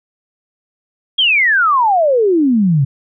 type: exponential sweep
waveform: sine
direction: down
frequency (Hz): 3322 to 130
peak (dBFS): -9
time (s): 1.18-2.85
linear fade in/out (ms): 10
effects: none